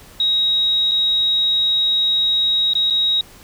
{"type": "tone with dropouts", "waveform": "sine", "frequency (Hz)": 3800, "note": "A#7", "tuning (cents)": 33, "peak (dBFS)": -14, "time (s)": [0.2, 3.21], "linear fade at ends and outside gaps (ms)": 2, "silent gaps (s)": [[0.913, 0.917], [2.735, 2.752], [2.901, 2.906]], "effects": ["pink hiss -44 dBFS RMS until 3.43 s"]}